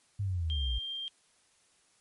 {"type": "linear sweep", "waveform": "sine", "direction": "down", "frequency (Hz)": [103.1, 55], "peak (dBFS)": -29, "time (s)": [0.19, 0.79], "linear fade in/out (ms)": 10}
{"type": "tone", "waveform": "sine", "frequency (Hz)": 3184, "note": "G7", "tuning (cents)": 26, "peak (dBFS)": -35, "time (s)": [0.5, 1.08], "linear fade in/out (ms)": 0}
{"effects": ["white hiss -67 dBFS RMS until 2 s", "MP3 48 kbps"]}